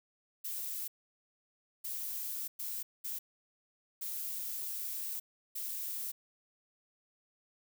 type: noise bursts at uneven times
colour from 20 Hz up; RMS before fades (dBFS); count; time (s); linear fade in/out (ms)
violet; -39; 6; 0.44-0.88 / 1.84-2.48 / 2.59-2.83 / 3.04-3.19 / 4.01-5.2 / 5.55-6.12; 10
effects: none